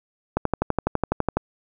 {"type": "click train", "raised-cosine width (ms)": 1, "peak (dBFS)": -6, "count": 13, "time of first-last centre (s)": [0.37, 1.37], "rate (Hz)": 12, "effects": []}